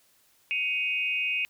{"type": "tone with amplitude modulation", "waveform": "sine", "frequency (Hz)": 2514, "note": "D#7", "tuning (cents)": 17, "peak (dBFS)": -21, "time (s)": [0.51, 1.45], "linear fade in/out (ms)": 0, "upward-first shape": "sine", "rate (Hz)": 280, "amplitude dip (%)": 95, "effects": ["white hiss -64 dBFS RMS until 1.49 s"]}